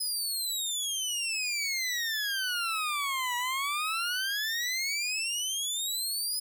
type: exponential two-way sweep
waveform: 20% pulse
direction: down then up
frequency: 5080 to 962 to 5080 Hz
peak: -24 dBFS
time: 0-6.4 s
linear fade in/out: 10 ms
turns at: 3.36 s
effects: none